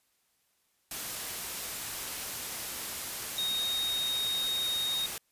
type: tone in noise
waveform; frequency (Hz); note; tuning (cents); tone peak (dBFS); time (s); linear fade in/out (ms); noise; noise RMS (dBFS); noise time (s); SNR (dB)
sine; 3729; A#7; 0; -29; 3.38-5.06; 2; white; -37; 0.91-5.18; +5
effects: white hiss -73 dBFS RMS until 5.31 s + resampled to 32000 Hz